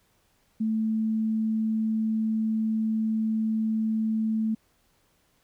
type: tone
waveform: sine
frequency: 220 Hz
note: A3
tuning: in tune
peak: -23 dBFS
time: 0.6-4.55 s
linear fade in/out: 10 ms
effects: pink hiss -67 dBFS RMS until 5.43 s